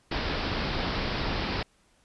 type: low-pass noise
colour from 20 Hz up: pink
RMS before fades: -30 dBFS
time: 0.11-1.63 s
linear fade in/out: 5 ms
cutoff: 5200 Hz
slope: 96 dB/octave
effects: pink hiss -65 dBFS RMS until 2.04 s + resampled to 24000 Hz